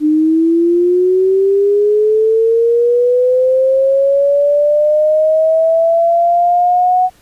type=linear sweep; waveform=sine; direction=up; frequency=300.5 to 740 Hz; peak=-8 dBFS; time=0-7.1 s; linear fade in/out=50 ms; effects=pink hiss -49 dBFS RMS until 7.21 s + resampled to 32000 Hz